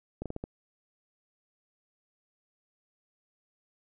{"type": "slowing click train", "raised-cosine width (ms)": 2, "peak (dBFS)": -22, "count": 5, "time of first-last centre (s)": [0.22, 0.439], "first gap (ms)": 37, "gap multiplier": 1.27, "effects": []}